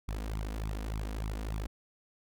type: tone with flanger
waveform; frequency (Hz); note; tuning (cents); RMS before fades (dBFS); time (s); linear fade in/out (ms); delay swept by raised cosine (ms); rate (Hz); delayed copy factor
sawtooth; 53; G#1; +36; -36; 0.08-1.67; 5; 0.83 to 4.23; 3.4; +1
effects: none